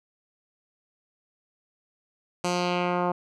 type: tone with low-pass filter sweep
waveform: 10% pulse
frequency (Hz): 177.6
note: F3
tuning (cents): +29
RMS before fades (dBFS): -26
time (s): 2.44-3.12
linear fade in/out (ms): 5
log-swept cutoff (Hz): 8000 to 1000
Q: 1.5
effects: none